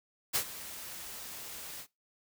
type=noise with ADSR envelope; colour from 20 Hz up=white; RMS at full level=-28 dBFS; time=0.33-1.87 s; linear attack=28 ms; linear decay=78 ms; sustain=-16 dB; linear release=68 ms; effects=noise-tail reverb RT60 0.2 s tail -20 dB re dry